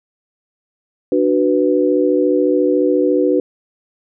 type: chord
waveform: sine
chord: B minor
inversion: first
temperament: just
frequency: 296.3 / 370.4 / 493.9 Hz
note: D4 / F#4 / B4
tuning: +15 / +2 / 0 cents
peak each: -16 dBFS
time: 1.12-3.4 s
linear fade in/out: 2 ms
effects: none